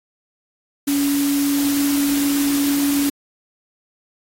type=tone in noise; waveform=sine; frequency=283.5 Hz; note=C#4; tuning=39 cents sharp; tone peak=-16 dBFS; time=0.87-3.1 s; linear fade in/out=10 ms; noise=white; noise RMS=-26 dBFS; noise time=0.87-3.1 s; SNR=+7 dB; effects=AAC 48 kbps